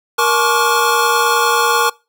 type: tone cluster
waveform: square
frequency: 469.2 / 857 / 1085 / 1155 / 1426 Hz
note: A#4 / A5 / C#6 / D6 / F6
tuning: +11 / -46 / -37 / -29 / +36 cents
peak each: -19 dBFS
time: 0.18-1.9 s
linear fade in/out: 10 ms
effects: noise-tail reverb RT60 0.3 s tail -25 dB re dry